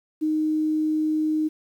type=tone; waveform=sine; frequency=310 Hz; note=D#4; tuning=6 cents flat; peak=-20 dBFS; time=0.21-1.49 s; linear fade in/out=20 ms; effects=9-bit